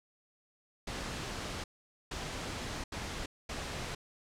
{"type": "noise bursts at uneven times", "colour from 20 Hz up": "pink", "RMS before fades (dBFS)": -39, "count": 4, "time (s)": [[0.87, 1.64], [2.11, 2.84], [2.92, 3.26], [3.49, 3.95]], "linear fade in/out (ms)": 5, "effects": ["low-pass 7000 Hz 12 dB/octave"]}